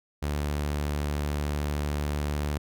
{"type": "tone", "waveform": "sawtooth", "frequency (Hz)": 73.42, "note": "D2", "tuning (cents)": 0, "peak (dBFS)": -23, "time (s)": [0.22, 2.58], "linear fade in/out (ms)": 10, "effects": []}